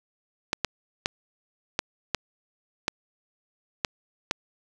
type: clicks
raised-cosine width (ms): 0.2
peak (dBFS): -6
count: 8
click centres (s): 0.531 / 0.647 / 1.059 / 1.791 / 2.147 / 2.881 / 3.848 / 4.311
effects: 7-bit